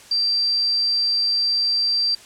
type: tone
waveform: sine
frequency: 4699 Hz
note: D8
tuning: in tune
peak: -17 dBFS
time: 0.11-2.15 s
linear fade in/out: 5 ms
effects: white hiss -45 dBFS RMS until 2.25 s + low-pass 9000 Hz 12 dB/octave